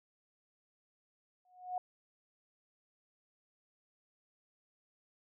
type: tone with exponential growth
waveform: sine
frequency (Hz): 729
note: F#5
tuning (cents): -26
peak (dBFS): -31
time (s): 1.45-1.78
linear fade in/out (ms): 2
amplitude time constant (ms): 71
effects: none

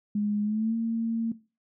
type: tone with pitch glide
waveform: sine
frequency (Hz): 207.7 to 227.8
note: G#3 to A#3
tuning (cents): 0 to -40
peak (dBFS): -24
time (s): 0.15-1.32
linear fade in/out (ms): 5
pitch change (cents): +160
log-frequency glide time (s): 0.43-0.74
effects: noise-tail reverb RT60 0.3 s tail -17 dB re dry

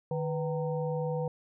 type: harmonic tone with a mistuned harmonic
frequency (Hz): 153.6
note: D#3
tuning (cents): -22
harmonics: 1 / 3 / 5 / 6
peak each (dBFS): -32 / -32 / -42 / -43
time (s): 0.11-1.28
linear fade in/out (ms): 2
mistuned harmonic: 3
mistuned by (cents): +120
effects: none

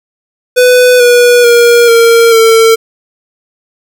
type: tone with pitch steps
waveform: square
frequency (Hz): 498.3 / 486.1 / 474.2 / 462.5 / 451.2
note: B4 / B4 / A#4 / A#4 / A4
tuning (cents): +15 / -28 / +30 / -14 / +44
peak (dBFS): -3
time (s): 0.56-2.76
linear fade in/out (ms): 20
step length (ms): 440
effects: none

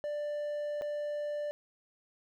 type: tone with dropouts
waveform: triangle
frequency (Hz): 590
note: D5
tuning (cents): +8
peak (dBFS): -31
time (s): 0.04-1.51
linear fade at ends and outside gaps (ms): 0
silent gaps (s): 0.812-0.82
effects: none

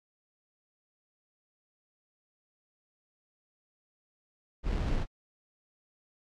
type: noise with sample-and-hold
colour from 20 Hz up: brown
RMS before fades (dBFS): -29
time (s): 4.63-5.06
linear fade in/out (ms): 50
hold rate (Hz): 2450
effects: low-pass 5000 Hz 12 dB/octave + AAC 64 kbps

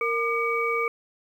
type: tone cluster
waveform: sine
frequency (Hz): 463.3 / 1202 / 2268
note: A#4 / D6 / C#7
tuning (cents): -11 / +40 / +39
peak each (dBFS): -27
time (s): 0.01-0.88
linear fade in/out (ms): 2
effects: 9-bit

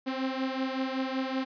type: beating tone pair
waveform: sawtooth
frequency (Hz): 261.6 / 266.9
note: C4 / C4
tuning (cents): 0 / +35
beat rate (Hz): 5.3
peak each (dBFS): -27 / -30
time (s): 0.06-1.45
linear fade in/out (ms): 20
effects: resampled to 11025 Hz

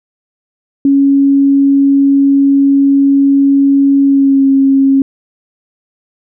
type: tone with pitch glide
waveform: sine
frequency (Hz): 277.2 to 271.7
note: C#4 to C#4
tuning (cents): 0 to -35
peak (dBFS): -5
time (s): 0.85-5.02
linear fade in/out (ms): 2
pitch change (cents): -35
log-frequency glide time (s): 4.04-4.46
effects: none

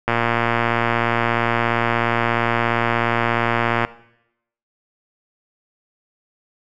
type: click train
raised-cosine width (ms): 0.5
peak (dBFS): -3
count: 442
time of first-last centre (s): 0.08-3.849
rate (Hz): 117
effects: noise-tail reverb RT60 0.8 s tail -18 dB re dry

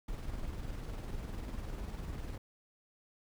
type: noise with tremolo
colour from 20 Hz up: brown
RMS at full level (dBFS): -39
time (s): 0.08-2.38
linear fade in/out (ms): 5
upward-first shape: square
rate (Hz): 20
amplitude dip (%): 35
effects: none

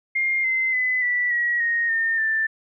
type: tone with pitch steps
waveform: sine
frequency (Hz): 2119 / 2066 / 2014 / 1963.4 / 1914.2 / 1866.1 / 1819.3 / 1773.6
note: C7 / C7 / B6 / B6 / A#6 / A#6 / A#6 / A6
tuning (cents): +21 / -22 / +33 / -11 / +45 / +1 / -43 / +13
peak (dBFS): -19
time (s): 0.15-2.47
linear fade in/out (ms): 10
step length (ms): 290
effects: none

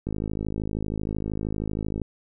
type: click train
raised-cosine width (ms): 3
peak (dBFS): -16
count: 104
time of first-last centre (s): 0.07-2.017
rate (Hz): 52.9
effects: none

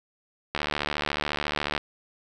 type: click train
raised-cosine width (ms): 0.3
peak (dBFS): -10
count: 92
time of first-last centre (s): 0.55-1.778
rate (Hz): 74.1
effects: none

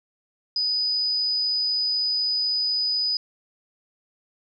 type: tone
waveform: sine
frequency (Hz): 4978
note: D#8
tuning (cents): 0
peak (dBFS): -21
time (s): 0.56-3.17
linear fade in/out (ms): 2
effects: none

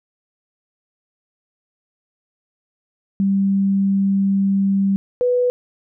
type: tone pair in turn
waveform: sine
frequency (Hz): 196 / 493.9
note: G3 / B4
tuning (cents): 0 / 0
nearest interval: octave + major third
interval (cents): 1600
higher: second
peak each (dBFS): -14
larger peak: neither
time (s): 3.2-4.96 / 5.21-5.5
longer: first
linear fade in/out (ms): 0
effects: none

